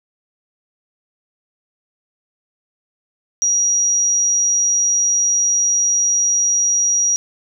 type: tone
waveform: sine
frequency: 5750 Hz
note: F8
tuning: 50 cents sharp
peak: -13 dBFS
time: 3.42-7.16 s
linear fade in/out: 0 ms
effects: 9-bit